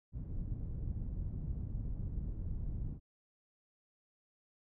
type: low-pass noise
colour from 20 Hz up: pink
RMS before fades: -39 dBFS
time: 0.12-3 s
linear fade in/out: 50 ms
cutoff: 130 Hz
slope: 12 dB/octave
effects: none